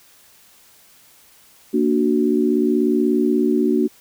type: chord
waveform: sine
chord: Bb augmented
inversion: none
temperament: equal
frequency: 233.1 / 293.7 / 370 Hz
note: Bb3 / D4 / F#4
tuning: 0 / 0 / 0 cents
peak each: -19 dBFS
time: 1.73-3.88 s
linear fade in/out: 20 ms
effects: white hiss -51 dBFS RMS until 4 s